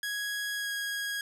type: tone with pitch glide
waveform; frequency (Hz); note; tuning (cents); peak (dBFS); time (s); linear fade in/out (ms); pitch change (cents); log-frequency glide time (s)
sawtooth; 1661.2 to 1646.9; G#6 to G#6; 0 to -15; -28; 0.03-1.21; 2; -15; 0.55-0.71
effects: resampled to 32000 Hz + 11-bit